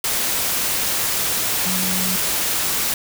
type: tone in noise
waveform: sine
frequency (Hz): 185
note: F#3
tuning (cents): 0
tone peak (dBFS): -25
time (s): 1.66-2.16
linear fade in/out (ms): 2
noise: white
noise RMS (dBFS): -21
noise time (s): 0.04-2.94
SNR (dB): -7
effects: none